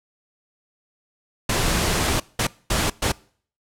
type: noise bursts at uneven times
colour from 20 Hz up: pink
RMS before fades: -21 dBFS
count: 4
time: 1.49-2.2 / 2.39-2.47 / 2.7-2.9 / 3.02-3.12 s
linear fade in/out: 5 ms
effects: noise-tail reverb RT60 0.5 s tail -23 dB re dry + low-pass 11000 Hz 12 dB/octave